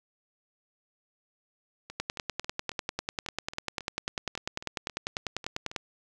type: two click trains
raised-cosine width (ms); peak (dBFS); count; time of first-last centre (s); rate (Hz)
0.2; -13 / -24; 39 / 15; 2-5.762 / 1.9-5.715; 10.1 / 3.67
effects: none